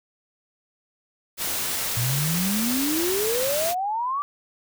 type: noise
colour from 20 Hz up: white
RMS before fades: -27 dBFS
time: 1.37-3.75 s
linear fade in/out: 50 ms
type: exponential sweep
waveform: sine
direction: up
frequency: 114.9 to 1174.7 Hz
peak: -23 dBFS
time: 1.97-4.22 s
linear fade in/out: 0 ms
effects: none